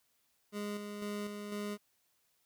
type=tone with tremolo; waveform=25% pulse; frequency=206.5 Hz; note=G#3; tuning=10 cents flat; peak=-33 dBFS; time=0.52-1.78 s; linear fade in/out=50 ms; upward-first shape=square; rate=2 Hz; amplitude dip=40%; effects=white hiss -75 dBFS RMS until 2.45 s